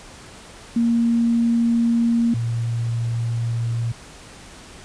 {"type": "tone pair in turn", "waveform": "sine", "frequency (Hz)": [233.1, 116.55], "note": ["A#3", "A#2"], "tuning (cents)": [0, 0], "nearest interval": "octave", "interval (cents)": 1200, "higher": "first", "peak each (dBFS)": [-15, -20], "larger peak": "first", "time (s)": [[0.76, 2.34], [2.34, 3.92]], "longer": "neither", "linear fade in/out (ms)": 5, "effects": ["pink hiss -42 dBFS RMS until 4.84 s", "resampled to 22050 Hz"]}